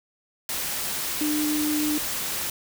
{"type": "tone in noise", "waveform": "sine", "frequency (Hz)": 301.1, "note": "D4", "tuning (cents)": 43, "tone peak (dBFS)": -23, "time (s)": [1.21, 1.98], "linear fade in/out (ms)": 2, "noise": "white", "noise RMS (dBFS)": -29, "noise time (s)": [0.49, 2.5], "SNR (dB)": 3, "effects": []}